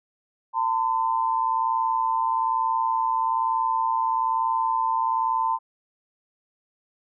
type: tone pair together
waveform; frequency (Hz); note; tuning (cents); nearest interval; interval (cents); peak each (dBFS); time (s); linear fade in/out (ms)
sine; 900.9 / 1022; A5 / C6; +41 / -41; major second; 218; -23 / -24; 0.53-5.59; 50
effects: none